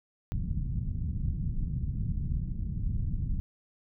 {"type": "low-pass noise", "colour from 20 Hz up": "pink", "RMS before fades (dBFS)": -31, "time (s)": [0.32, 3.4], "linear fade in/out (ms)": 0, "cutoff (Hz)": 170, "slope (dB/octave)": 24, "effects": []}